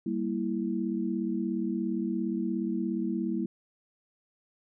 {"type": "chord", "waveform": "sine", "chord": "E diminished", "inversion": "first", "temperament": "equal", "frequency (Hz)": [196, 233.1, 329.6], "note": ["G3", "Bb3", "E4"], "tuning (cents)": [0, 0, 0], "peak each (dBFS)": -32, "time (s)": [0.06, 3.46], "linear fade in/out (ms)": 5, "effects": []}